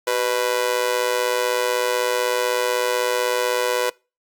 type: tone with amplitude modulation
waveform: sawtooth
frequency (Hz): 495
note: B4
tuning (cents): +4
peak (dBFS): -11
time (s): 0.07-3.9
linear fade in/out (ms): 5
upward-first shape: sine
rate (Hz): 116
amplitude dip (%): 90
effects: noise-tail reverb RT60 0.3 s tail -25 dB re dry + Opus 48 kbps